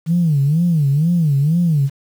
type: tone with vibrato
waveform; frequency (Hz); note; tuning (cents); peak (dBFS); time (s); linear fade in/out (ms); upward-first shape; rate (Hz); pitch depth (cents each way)
sine; 155.56; D#3; 0; -11; 0.06-1.9; 50; sine; 2.1; 210
effects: tanh soft clip ceiling -7 dBFS + 7-bit